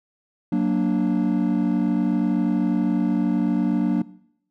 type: chord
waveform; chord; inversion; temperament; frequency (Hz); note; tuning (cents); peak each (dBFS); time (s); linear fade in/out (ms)
triangle; Gb augmented; none; equal; 185 / 233.1 / 293.7; Gb3 / Bb3 / D4; 0 / 0 / 0; -20; 0.52-4.02; 5
effects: noise-tail reverb RT60 0.7 s tail -20 dB re dry + tanh soft clip ceiling -10 dBFS